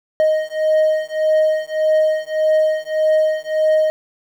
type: beating tone pair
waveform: triangle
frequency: 622.3 / 624 Hz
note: D#5 / D#5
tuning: 0 / +5 cents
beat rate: 1.7 Hz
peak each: -15 dBFS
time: 0.2-3.9 s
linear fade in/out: 0 ms
effects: 8-bit